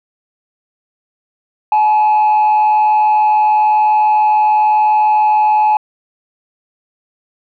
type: tone with frequency modulation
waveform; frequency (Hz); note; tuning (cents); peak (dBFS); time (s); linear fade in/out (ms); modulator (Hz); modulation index
sine; 853; G#5; +46; -6; 1.72-5.77; 2; 101; 0.3
effects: tanh soft clip ceiling -7 dBFS